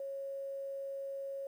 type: tone with quantisation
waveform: sine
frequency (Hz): 549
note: C#5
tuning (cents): -17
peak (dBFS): -38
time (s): 0-1.47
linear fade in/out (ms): 2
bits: 11
effects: none